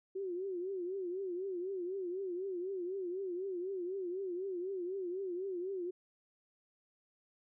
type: tone with vibrato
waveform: sine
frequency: 370 Hz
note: F#4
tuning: in tune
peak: -36 dBFS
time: 0.15-5.91 s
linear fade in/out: 10 ms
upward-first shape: triangle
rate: 4 Hz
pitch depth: 140 cents each way
effects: none